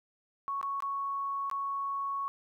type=tone with dropouts; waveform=sine; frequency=1108.7 Hz; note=C#6; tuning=in tune; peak=-31 dBFS; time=0.48-2.28 s; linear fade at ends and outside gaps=0 ms; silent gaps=0.613-0.629 / 0.804-0.823 / 1.499-1.513 s; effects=12-bit